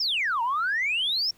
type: exponential two-way sweep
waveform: sine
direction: down then up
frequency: 5588 to 902 to 5588 Hz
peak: -22 dBFS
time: 0-1.31 s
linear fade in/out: 5 ms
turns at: 0.42 s
effects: tanh soft clip ceiling -19 dBFS + pink hiss -59 dBFS RMS until 1.37 s